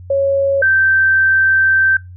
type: tone pair in turn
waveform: sine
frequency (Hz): 551 / 1558.5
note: C#5 / G6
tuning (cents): -11 / -11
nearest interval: octave + tritone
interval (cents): 1800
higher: second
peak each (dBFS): -11 / -9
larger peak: second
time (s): 0.1-0.62 / 0.62-1.97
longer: second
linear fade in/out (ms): 5
effects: noise-tail reverb RT60 0.2 s tail -21 dB re dry + added 90 Hz sine -32 dBFS peak until 2.16 s